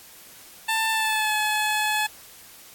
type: tone with pitch glide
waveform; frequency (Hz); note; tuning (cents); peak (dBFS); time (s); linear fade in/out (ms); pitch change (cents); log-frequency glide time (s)
15% pulse; 889 to 853.8; A5 to G#5; +18 to +48; -15; 0.68-2.07; 10; -70; 0.91-1.34
effects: white hiss -47 dBFS RMS until 2.74 s + AAC 64 kbps